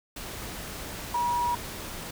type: tone in noise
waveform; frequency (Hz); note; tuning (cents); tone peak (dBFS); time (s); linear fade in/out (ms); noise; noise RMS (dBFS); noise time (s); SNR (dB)
sine; 961; B5; -48; -24; 1.14-1.55; 5; pink; -38; 0.16-2.11; +11
effects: none